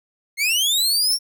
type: linear sweep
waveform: sawtooth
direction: up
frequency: 2093 to 5570 Hz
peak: -14 dBFS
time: 0.37-1.19 s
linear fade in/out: 50 ms
effects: none